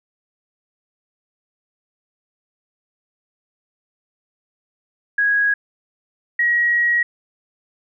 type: tone pair in turn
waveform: sine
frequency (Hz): 1655 / 1902.4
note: G#6 / A#6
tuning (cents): -6 / +35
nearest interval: major second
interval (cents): 241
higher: second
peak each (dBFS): -14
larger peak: neither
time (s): 5.18-5.54 / 6.39-7.03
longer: second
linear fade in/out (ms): 5
effects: none